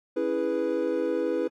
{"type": "chord", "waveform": "triangle", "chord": "C# minor seventh", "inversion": "none", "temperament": "equal", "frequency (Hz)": [277.2, 329.6, 415.3, 493.9], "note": ["C#4", "E4", "G#4", "B4"], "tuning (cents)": [0, 0, 0, 0], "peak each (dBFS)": [-32, -27, -29, -26], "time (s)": [0.16, 1.48], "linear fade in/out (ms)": 10, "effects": ["AAC 48 kbps"]}